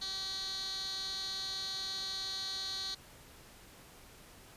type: tone with band-pass filter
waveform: 15% pulse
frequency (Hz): 384.5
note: G4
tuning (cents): -33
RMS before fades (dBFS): -39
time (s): 0.01-2.95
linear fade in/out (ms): 10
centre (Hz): 4400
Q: 6.6
effects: pink hiss -56 dBFS RMS until 4.56 s + resampled to 32000 Hz